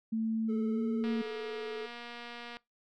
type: tone with pitch glide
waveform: sine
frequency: 222.8 to 229.5 Hz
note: A3 to A#3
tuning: +22 to -27 cents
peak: -29 dBFS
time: 0.12-1.22 s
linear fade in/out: 10 ms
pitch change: +51 cents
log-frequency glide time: 0.73-0.79 s
type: tone with vibrato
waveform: triangle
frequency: 434.1 Hz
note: A4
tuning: 23 cents flat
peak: -35 dBFS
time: 0.48-1.87 s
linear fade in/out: 20 ms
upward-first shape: sine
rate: 20 Hz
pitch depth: 37 cents each way
type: click train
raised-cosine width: 0.3 ms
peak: -29 dBFS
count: 365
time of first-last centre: 1.04-2.569 s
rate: 238 Hz
effects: noise-tail reverb RT60 0.2 s tail -23 dB re dry